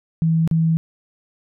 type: tone with dropouts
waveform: sine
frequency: 162.6 Hz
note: E3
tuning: 23 cents flat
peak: -14 dBFS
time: 0.22-0.77 s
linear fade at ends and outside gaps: 0 ms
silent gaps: 0.476-0.512 s
effects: none